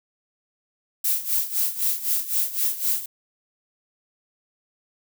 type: noise with tremolo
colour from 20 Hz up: violet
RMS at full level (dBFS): -21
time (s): 1.04-3.06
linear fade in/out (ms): 5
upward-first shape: sine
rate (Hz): 3.9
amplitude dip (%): 80
effects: none